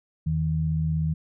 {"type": "tone pair together", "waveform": "sine", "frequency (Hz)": [81.7, 158.02], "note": ["E2", "D#3"], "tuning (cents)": [-15, 27], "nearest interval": "major seventh", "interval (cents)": 1142, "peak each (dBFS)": [-28, -23], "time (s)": [0.26, 1.14], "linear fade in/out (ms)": 10, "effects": []}